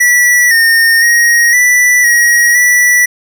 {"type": "tone with pitch steps", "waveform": "square", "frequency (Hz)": [1951, 1833, 1881, 1972, 1899, 1958], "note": ["B6", "A#6", "A#6", "B6", "A#6", "B6"], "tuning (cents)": [-22, -30, 15, -3, 32, -15], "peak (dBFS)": -6, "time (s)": [0, 3.06], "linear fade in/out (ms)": 10, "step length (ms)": 510, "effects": []}